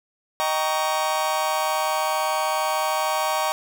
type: chord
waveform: 40% pulse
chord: Eb dominant seventh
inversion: none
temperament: just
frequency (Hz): 622.3 / 777.8 / 933.4 / 1120.1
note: Eb5 / G5 / Bb5 / Db6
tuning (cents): 0 / -14 / +2 / +18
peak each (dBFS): -26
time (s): 0.4-3.52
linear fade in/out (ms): 0
effects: none